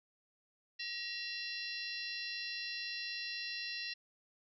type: harmonic tone with a mistuned harmonic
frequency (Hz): 683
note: F5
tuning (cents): -39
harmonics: 3 / 4 / 5 / 6 / 7 / 8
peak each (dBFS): -46 / -44 / -52 / -44 / -48 / -48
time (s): 0.79-3.94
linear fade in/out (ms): 10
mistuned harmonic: 3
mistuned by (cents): -130
effects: none